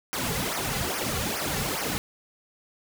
pink noise with flanger, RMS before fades -29 dBFS, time 0.13-1.98 s, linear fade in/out 0 ms, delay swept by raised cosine 0.25 to 3.25 ms, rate 2.4 Hz, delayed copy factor -0.95, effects none

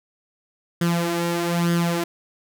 sawtooth tone with flanger, 171.1 Hz, F3, 35 cents flat, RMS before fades -22 dBFS, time 0.81-2.04 s, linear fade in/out 5 ms, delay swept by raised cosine 0.6 to 3.7 ms, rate 1.1 Hz, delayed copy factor +0.65, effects none

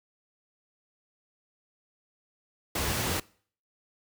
pink noise, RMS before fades -29 dBFS, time 2.75-3.2 s, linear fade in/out 5 ms, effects noise-tail reverb RT60 0.5 s tail -23 dB re dry + high-pass 60 Hz 12 dB/octave

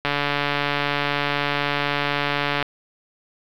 click train, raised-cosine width 0.3 ms, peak -5 dBFS, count 372, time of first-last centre 0.05-2.626 s, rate 144 Hz, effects low-pass 4000 Hz 12 dB/octave + 7-bit

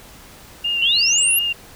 sine tone with vibrato, 2794 Hz, F7, in tune, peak -18 dBFS, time 0.64-1.53 s, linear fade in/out 10 ms, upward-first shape sine, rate 4.1 Hz, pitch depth 27 cents each way
sine exponential sweep, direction up, 2892 to 12000 Hz, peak -15 dBFS, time 0.82-1.39 s, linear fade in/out 2 ms
effects pink hiss -43 dBFS RMS until 1.75 s

